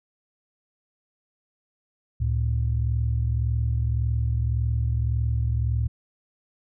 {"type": "tone pair together", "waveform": "sine", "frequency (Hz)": [71.3, 113.09], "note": ["C#2", "A2"], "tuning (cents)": [49, 48], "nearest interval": "minor sixth", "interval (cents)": 799, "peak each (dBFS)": -23, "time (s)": [2.2, 5.88], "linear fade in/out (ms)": 10, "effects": ["tanh soft clip ceiling -14 dBFS"]}